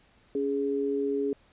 sine tone pair together, 280.6 / 415.5 Hz, C#4 / G#4, +21 / +1 cents, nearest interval perfect fifth, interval 680 cents, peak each -30 / -27 dBFS, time 0.35-1.33 s, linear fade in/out 2 ms, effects pink hiss -62 dBFS RMS until 1.52 s + resampled to 8000 Hz

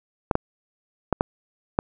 clicks, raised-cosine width 1 ms, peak -5 dBFS, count 5, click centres 0.312 / 0.354 / 1.127 / 1.209 / 1.789 s, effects none

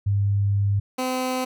sine / 15% pulse tone pair in turn, 100.5 / 256.3 Hz, G2 / C4, +44 / -36 cents, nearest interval octave + major third, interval 1620 cents, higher second, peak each -18 / -17 dBFS, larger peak second, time 0.06-0.8 / 0.98-1.45 s, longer first, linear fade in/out 10 ms, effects none

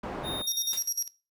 white low-pass noise, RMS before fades -36 dBFS, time 0.03-0.42 s, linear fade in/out 5 ms, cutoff 790 Hz, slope 12 dB/octave
square tone, 3687 Hz, A#7, 20 cents flat, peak -33 dBFS, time 0.23-0.8 s, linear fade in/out 50 ms
35% pulse tone with tremolo, 5660 Hz, F8, 22 cents sharp, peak -24 dBFS, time 0.47-1.08 s, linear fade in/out 5 ms, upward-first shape square, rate 9.9 Hz, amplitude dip 80%
white noise with exponential decay, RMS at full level -35 dBFS, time 0.73-0.91 s, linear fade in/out 0 ms, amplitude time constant 38 ms
effects noise-tail reverb RT60 0.3 s tail -17 dB re dry

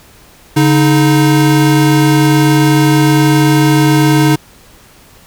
square tone pair together, 142.9 / 310.6 Hz, D3 / D#4, -47 / -3 cents, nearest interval octave + minor second, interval 1344 cents, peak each -10 dBFS, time 0.56-4.36 s, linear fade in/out 10 ms, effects pink hiss -42 dBFS RMS until 5.26 s

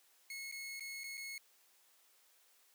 sawtooth tone with dropouts, 2179 Hz, C#7, 30 cents flat, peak -40 dBFS, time 0.3-1.38 s, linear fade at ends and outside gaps 2 ms, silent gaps 0.515-0.523 / 0.797-0.806 / 1.036-1.04 / 1.172-1.176 s, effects white hiss -69 dBFS RMS until 2.74 s + high-pass 400 Hz 12 dB/octave

